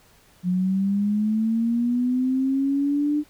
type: linear sweep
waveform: sine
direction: up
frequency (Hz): 177.8 to 299.9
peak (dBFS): -19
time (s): 0.43-3.24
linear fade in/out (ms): 50
effects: pink hiss -56 dBFS RMS until 3.29 s

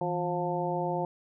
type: harmonic tone with a mistuned harmonic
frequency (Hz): 177.2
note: F3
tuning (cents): +25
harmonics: 1 / 2 / 3 / 4 / 5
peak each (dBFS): -34 / -34 / -34 / -34 / -34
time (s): 0.01-1.05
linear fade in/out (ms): 2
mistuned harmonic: 1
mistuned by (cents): -140
effects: none

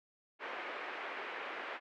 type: band-pass noise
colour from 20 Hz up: white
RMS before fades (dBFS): -43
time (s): 0.39-1.8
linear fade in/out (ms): 50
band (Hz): 330 to 2300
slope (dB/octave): 24
effects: none

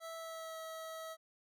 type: tone with pitch glide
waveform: 25% pulse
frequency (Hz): 656 to 645.1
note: E5 to E5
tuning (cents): -9 to -38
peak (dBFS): -40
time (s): 0-1.17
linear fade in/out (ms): 50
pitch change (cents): -29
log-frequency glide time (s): 0.15-0.58
effects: none

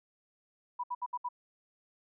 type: tone bursts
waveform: sine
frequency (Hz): 981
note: B5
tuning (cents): -12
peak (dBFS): -32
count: 5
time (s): 0.79-1.289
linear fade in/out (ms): 10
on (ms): 47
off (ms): 66
effects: none

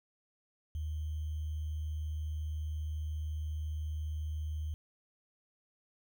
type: tone with sample-and-hold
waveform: sine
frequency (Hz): 77.2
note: D#2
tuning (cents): -13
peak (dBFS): -34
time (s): 0.75-4.74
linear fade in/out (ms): 0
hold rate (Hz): 3150
effects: none

